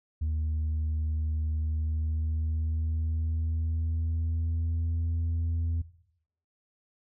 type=tone with pitch glide; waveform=sine; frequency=77.78 to 82.88 Hz; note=D#2 to E2; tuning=0 to +10 cents; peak=-24 dBFS; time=0.21-5.82 s; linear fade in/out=10 ms; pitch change=+110 cents; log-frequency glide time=1.58-5.02 s; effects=noise-tail reverb RT60 0.7 s tail -17 dB re dry + tanh soft clip ceiling -25 dBFS